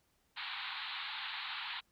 white band-pass noise, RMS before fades -42 dBFS, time 0.36-1.81 s, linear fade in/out 20 ms, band 790 to 4200 Hz, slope 96 dB/octave, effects pink hiss -75 dBFS RMS until 1.91 s

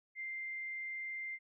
sine tone, 2093 Hz, C7, in tune, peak -39 dBFS, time 0.15-1.39 s, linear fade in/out 50 ms, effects none

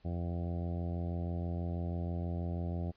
harmonic tone, 86.2 Hz, F2, 22 cents flat, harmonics 1 / 2 / 3 / 4 / 5 / 6 / 7 / 8 / 9, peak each -35 / -39 / -46 / -47 / -52 / -53 / -50 / -51 / -55 dBFS, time 0.04-2.92 s, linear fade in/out 20 ms, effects pink hiss -70 dBFS RMS until 2.96 s + resampled to 11025 Hz

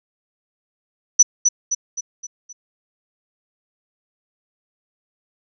sine tone with echo, 5950 Hz, F#8, 9 cents sharp, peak -5 dBFS, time 1.19-1.23 s, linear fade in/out 10 ms, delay 260 ms, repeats 5, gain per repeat -6 dB, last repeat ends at 2.53 s, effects none

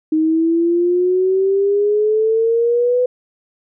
sine exponential sweep, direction up, 311.1 to 502 Hz, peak -12 dBFS, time 0.12-3.06 s, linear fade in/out 5 ms, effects none

